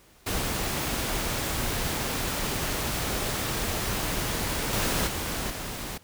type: noise with level steps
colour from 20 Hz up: pink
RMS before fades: -29 / -26 / -31 / -35 dBFS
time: 0.26-5.98 s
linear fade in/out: 10 ms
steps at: 4.73 / 5.07 / 5.5 s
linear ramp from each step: 2 ms
effects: pink hiss -57 dBFS RMS until 6.03 s